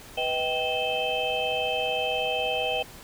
sine tone cluster, 494.8 / 632 / 779 / 2604 / 3111 Hz, B4 / D#5 / G5 / E7 / G7, +3 / +27 / -11 / -22 / -14 cents, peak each -31 dBFS, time 0.17-2.83 s, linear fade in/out 10 ms, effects pink hiss -46 dBFS RMS until 3.03 s

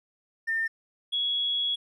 triangle tone pair in turn, 1807 / 3347 Hz, A6 / G#7, +46 / +13 cents, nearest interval major seventh, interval 1067 cents, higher second, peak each -21 dBFS, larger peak neither, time 0.47-0.68 / 1.12-1.76 s, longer second, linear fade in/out 20 ms, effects tanh soft clip ceiling -23 dBFS + resampled to 32000 Hz

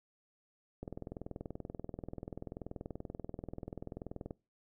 click train, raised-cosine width 2 ms, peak -28 dBFS, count 73, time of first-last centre 0.83-4.308 s, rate 20.7 Hz, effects noise-tail reverb RT60 0.3 s tail -23 dB re dry

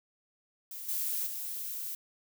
violet noise with level steps, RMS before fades -42 / -33 / -38 dBFS, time 0.71-1.95 s, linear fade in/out 2 ms, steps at 0.88 / 1.26 s, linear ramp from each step 10 ms, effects none

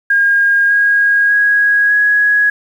sine tone with pitch steps, 1621 / 1637 / 1653.1 / 1669.5 Hz, G#6 / G#6 / G#6 / G#6, -42 / -25 / -8 / +9 cents, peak -8 dBFS, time 0.1-2.5 s, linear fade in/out 5 ms, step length 600 ms, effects 7-bit

